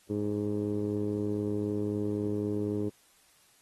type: tone with low-pass filter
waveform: 15% pulse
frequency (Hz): 103.9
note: G#2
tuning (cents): +1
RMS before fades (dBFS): -31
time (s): 0.09-2.9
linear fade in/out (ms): 20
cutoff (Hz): 400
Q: 2.9
effects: white hiss -63 dBFS RMS until 3.61 s + AAC 32 kbps